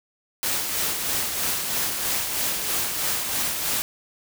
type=noise with tremolo; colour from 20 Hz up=white; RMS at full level=-24 dBFS; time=0.43-3.82 s; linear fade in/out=0 ms; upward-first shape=sine; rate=3.1 Hz; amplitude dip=40%; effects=none